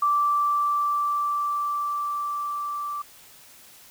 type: tone with level ramp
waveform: sine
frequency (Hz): 1168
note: D6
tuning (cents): -10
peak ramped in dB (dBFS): -18 to -28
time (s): 0.02-3.02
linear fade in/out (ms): 5
effects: white hiss -50 dBFS RMS until 3.9 s